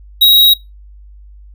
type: tone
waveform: square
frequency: 3819 Hz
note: A#7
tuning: 41 cents sharp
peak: -5 dBFS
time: 0.21-0.54 s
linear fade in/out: 10 ms
effects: noise-tail reverb RT60 0.2 s tail -23 dB re dry + added 50 Hz sine -35 dBFS peak until 1.54 s